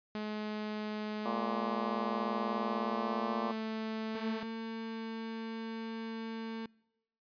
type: tone with pitch glide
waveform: sawtooth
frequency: 212.6 to 220.1 Hz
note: G#3 to A3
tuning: +41 to +1 cents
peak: -32 dBFS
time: 0.15-4.43 s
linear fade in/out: 0 ms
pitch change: +60 cents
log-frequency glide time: 2.51-3.55 s
type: harmonic tone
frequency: 116.54 Hz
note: A#2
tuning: in tune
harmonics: 2 / 3 / 4 / 5 / 6 / 7 / 8 / 9 / 10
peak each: -41 / -45 / -44 / -42 / -42 / -44 / -45 / -40 / -42 dBFS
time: 1.25-3.52 s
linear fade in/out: 10 ms
type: tone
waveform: 35% pulse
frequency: 225.1 Hz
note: A3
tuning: 40 cents sharp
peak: -36 dBFS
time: 4.15-6.66 s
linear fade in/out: 2 ms
effects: noise-tail reverb RT60 0.9 s tail -25 dB re dry + resampled to 11025 Hz